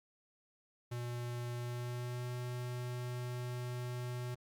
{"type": "tone with pitch glide", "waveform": "square", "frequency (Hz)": [120.9, 123.37], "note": ["B2", "B2"], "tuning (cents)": [-36, -1], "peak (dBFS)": -39, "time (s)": [0.91, 4.35], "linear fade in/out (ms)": 10, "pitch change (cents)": 35, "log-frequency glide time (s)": [1.56, 2.28], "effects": ["Opus 48 kbps"]}